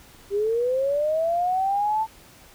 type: linear sweep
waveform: sine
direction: up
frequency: 392 to 892 Hz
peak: -20 dBFS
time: 0.3-2.07 s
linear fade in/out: 50 ms
effects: pink hiss -50 dBFS RMS until 2.54 s